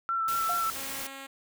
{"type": "tone with vibrato", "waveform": "sine", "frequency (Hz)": 1341, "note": "E6", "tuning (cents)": 29, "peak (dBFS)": -26, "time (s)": [0.09, 0.7], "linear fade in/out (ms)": 0, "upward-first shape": "triangle", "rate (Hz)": 4.8, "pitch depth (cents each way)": 27}
{"type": "noise", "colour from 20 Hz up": "white", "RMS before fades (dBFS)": -37, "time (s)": [0.28, 1.07], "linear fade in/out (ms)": 2}
{"type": "tone with exponential decay", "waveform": "sine", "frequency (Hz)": 708, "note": "F5", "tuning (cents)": 23, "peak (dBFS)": -29, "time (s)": [0.49, 0.73], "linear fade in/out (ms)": 5, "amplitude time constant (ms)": 52}
{"type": "tone", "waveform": "5% pulse", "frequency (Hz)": 271.8, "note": "C#4", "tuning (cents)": -34, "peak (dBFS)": -29, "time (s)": [0.75, 1.27], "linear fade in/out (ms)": 10}
{"effects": []}